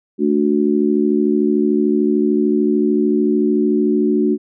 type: chord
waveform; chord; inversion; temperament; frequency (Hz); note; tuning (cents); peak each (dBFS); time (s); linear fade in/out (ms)
sine; D major; second; just; 220.2 / 293.7 / 367.1; A3 / D4 / F#4; +2 / 0 / -14; -17; 0.18-4.38; 50
effects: none